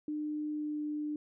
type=tone with pitch glide; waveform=sine; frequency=301.4 to 299.3 Hz; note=D4 to D4; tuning=+45 to +33 cents; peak=-33 dBFS; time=0.08-1.16 s; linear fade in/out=2 ms; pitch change=-12 cents; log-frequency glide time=0.5-0.84 s; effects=none